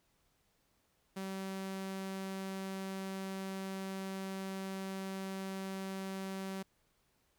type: tone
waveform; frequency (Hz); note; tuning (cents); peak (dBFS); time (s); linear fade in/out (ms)
sawtooth; 192; G3; -36; -35; 1.16-6.63; 10
effects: pink hiss -75 dBFS RMS until 7.38 s